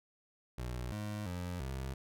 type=tone with pitch steps; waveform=25% pulse; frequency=61.3 / 105 / 89 / 66.1 Hz; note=B1 / G#2 / F2 / C2; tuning=-12 / +19 / +33 / +18 cents; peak=-34 dBFS; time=0.58-1.94 s; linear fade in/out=5 ms; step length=340 ms; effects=none